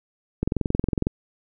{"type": "click train", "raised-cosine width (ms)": 3, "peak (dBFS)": -9, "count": 15, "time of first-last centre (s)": [0.43, 1.069], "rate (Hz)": 21.9, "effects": []}